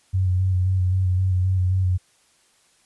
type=tone with vibrato; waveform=sine; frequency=92.7 Hz; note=F#2; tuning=4 cents sharp; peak=-17 dBFS; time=0.13-1.98 s; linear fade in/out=20 ms; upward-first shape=square; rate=3.8 Hz; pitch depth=25 cents each way; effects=white hiss -60 dBFS RMS until 2.85 s + resampled to 24000 Hz